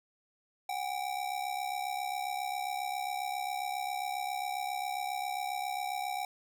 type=ring-modulated tone; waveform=square; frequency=770 Hz; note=G5; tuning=31 cents flat; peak=-31 dBFS; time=0.69-6.25 s; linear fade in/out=2 ms; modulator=33.7 Hz; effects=none